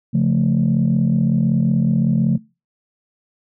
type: chord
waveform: sine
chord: Db augmented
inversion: none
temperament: equal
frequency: 138.59 / 174.61 / 220 Hz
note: Db3 / F3 / A3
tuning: 0 / 0 / 0 cents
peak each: -17 dBFS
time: 0.13-2.38 s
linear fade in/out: 20 ms
effects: noise-tail reverb RT60 0.3 s tail -24 dB re dry + tanh soft clip ceiling -8 dBFS